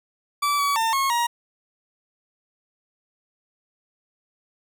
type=tone with pitch steps; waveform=40% pulse; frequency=1157 / 1137 / 901 / 1088 / 947 Hz; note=D6 / C#6 / A5 / C#6 / A#5; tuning=-26 / +44 / +41 / -33 / +27 cents; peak=-19 dBFS; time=0.42-1.27 s; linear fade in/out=10 ms; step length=170 ms; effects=none